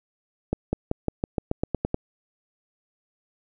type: accelerating click train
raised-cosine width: 2 ms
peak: -10 dBFS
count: 11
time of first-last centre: 0.53-1.944 s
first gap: 200 ms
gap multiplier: 0.92
effects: none